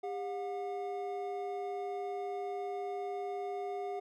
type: tone pair together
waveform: triangle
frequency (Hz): 400.3 / 722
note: G4 / F#5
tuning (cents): +36 / -43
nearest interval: minor seventh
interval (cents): 1021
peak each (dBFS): -36 / -37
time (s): 0.03-4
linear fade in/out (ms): 10
effects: none